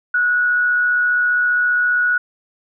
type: tone with amplitude modulation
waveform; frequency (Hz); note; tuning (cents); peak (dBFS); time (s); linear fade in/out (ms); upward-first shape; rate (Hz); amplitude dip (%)
sine; 1463; F#6; -20; -12; 0.14-2.18; 5; sine; 135; 30
effects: none